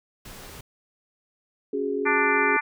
pink noise, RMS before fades -42 dBFS, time 0.25-0.61 s, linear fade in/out 5 ms
sine chord, C# suspended fourth, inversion none, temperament equal, 277.2 / 370 / 415.3 Hz, C#4 / F#4 / G#4, 0 / 0 / 0 cents, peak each -30 / -31 / -26 dBFS, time 1.73-2.57 s, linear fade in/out 5 ms
harmonic tone, 294.9 Hz, D4, 7 cents sharp, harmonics 3 / 4 / 5 / 6 / 7 / 8, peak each -27 / -27 / -27 / -27 / -27 / -27 dBFS, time 2.05-2.61 s, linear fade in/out 20 ms
effects none

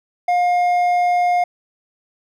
sine tone with hard clipping, 711 Hz, F5, 31 cents sharp, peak -15 dBFS, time 0.28-1.44 s, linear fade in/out 5 ms, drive 5 dB, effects none

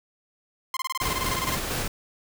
sawtooth tone bursts, 1046.5 Hz, C6, in tune, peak -22 dBFS, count 16, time 0.74-1.548 s, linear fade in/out 2 ms, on 28 ms, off 24 ms
pink noise with tremolo, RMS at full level -28 dBFS, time 1.01-1.88 s, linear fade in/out 5 ms, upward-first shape square, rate 4.3 Hz, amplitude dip 25%
effects none

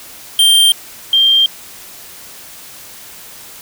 square / sine tone pair in turn, 3167 / 3179 Hz, G7 / G7, +17 / +24 cents, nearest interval unison, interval 7 cents, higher second, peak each -7 / -7 dBFS, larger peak neither, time 0.39-0.72 / 1.13-1.46 s, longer neither, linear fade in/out 2 ms, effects white hiss -35 dBFS RMS until 3.61 s

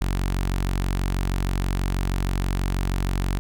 sawtooth tone with notch filter, 46.25 Hz, F#1, in tune, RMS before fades -24 dBFS, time 0.01-3.39 s, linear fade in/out 0 ms, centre 510 Hz, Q 1.8, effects none

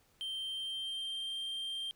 triangle tone with pitch glide, 3136 to 3169 Hz, G7 to G7, 0 to +18 cents, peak -35 dBFS, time 0.21-1.91 s, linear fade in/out 0 ms, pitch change +18 cents, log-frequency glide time 0.38-1.36 s, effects pink hiss -69 dBFS RMS until 1.95 s

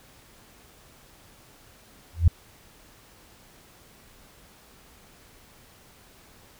sine tone with exponential growth, 84.1 Hz, E2, 35 cents sharp, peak -9 dBFS, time 2.13-2.28 s, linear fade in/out 5 ms, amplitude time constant 31 ms, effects pink hiss -54 dBFS RMS until 6.59 s

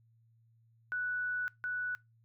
sine tone pair in turn, 1480 / 1480 Hz, F#6 / F#6, 0 / 0 cents, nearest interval unison, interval 0 cents, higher neither, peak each -32 / -33 dBFS, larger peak first, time 0.92-1.48 / 1.64-1.95 s, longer first, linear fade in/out 0 ms, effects noise-tail reverb RT60 0.2 s tail -22 dB re dry + added 114 Hz sine -64 dBFS peak until 2.24 s

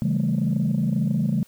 sine chord, A dominant seventh, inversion first, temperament just, 137.5 / 165 / 198 / 220 Hz, C#3 / E3 / G3 / A3, -14 / +2 / +18 / 0 cents, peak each -24 dBFS, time 0.02-1.43 s, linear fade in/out 0 ms, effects tanh soft clip ceiling -14 dBFS + white hiss -56 dBFS RMS until 1.47 s

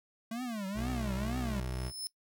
square tone with vibrato, 220 Hz, A3, in tune, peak -36 dBFS, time 0.31-1.6 s, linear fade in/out 5 ms, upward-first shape triangle, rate 2.1 Hz, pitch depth 280 cents each way
25% pulse tone with pitch glide, 62.9 to 63.34 Hz, B1 to B1, +32 to +44 cents, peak -31 dBFS, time 0.74-1.92 s, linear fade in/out 50 ms, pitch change +12 cents, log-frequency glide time 1.06-1.41 s
25% pulse tone with exponential growth, 5240 Hz, E8, 11 cents flat, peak -29 dBFS, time 1.47-2.07 s, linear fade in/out 0 ms, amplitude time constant 130 ms
effects noise-tail reverb RT60 0.1 s tail -21 dB re dry

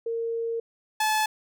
sine / sawtooth tone pair in turn, 460 / 863.4 Hz, A#4 / A5, -23 / -33 cents, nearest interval major seventh, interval 1090 cents, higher second, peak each -26 / -18 dBFS, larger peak second, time 0.06-0.6 / 1-1.26 s, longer first, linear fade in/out 5 ms, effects none

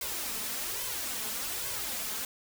white noise with flanger, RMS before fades -35 dBFS, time 0.01-2.25 s, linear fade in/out 2 ms, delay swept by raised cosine 1.9 to 4.7 ms, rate 1.2 Hz, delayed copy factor +0.65, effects none

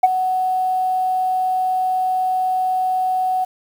sine tone with ADSR envelope, 744 Hz, F#5, 9 cents sharp, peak -3 dBFS, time 0.03-3.45 s, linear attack 9 ms, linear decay 28 ms, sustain -13 dB, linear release 13 ms, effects tanh soft clip ceiling -4 dBFS + 7-bit

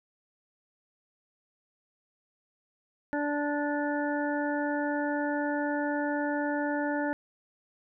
harmonic tone, 292 Hz, D4, 10 cents flat, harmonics 1 / 2 / 3 / 5 / 6, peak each -30 / -33 / -35 / -37 / -38 dBFS, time 3.13-7.13 s, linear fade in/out 0 ms, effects none

